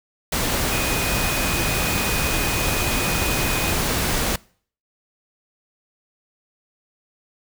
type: tone in noise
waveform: sine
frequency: 2490 Hz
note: D#7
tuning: 1 cent sharp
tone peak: -28 dBFS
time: 0.72-3.73 s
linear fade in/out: 5 ms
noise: pink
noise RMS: -22 dBFS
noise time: 0.32-4.36 s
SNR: -9 dB
effects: noise-tail reverb RT60 0.5 s tail -24 dB re dry